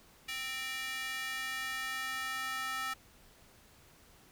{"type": "tone with high-pass filter sweep", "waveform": "square", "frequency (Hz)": 261.6, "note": "C4", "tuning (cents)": 0, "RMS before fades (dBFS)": -38, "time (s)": [0.28, 2.94], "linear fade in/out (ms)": 10, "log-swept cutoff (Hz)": [2300, 1400], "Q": 2.3, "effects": ["pink hiss -61 dBFS RMS until 4.31 s"]}